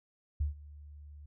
sine tone with ADSR envelope, 73.42 Hz, D2, in tune, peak -26 dBFS, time 0.4-1.26 s, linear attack 9 ms, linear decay 130 ms, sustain -21 dB, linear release 6 ms, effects none

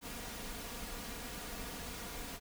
pink noise with comb filter, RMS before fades -44 dBFS, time 0.01-2.4 s, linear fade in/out 50 ms, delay 4.2 ms, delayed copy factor +0.55, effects none

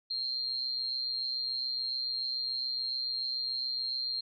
sine tone with amplitude modulation, 4199 Hz, C8, 5 cents sharp, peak -28 dBFS, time 0.1-4.21 s, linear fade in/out 10 ms, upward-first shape sine, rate 127 Hz, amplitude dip 70%, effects none

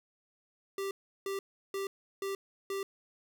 square tone bursts, 392 Hz, G4, in tune, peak -34 dBFS, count 5, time 0.78-2.83 s, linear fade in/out 2 ms, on 130 ms, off 350 ms, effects none

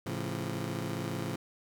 20% pulse chord, A augmented, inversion none, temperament just, 110 / 137.5 / 171.88 Hz, A2 / C#3 / E#3, 0 / -14 / -27 cents, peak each -33 dBFS, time 0.06-1.36 s, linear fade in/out 5 ms, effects none

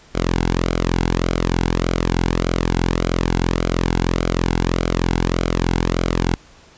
sawtooth tone with flanger, 43.16 Hz, F1, 20 cents flat, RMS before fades -19 dBFS, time 0.14-6.36 s, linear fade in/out 20 ms, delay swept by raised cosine 1.1 to 1.66 ms, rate 1.7 Hz, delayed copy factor -0.65, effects pink hiss -48 dBFS RMS until 6.77 s + resampled to 16000 Hz

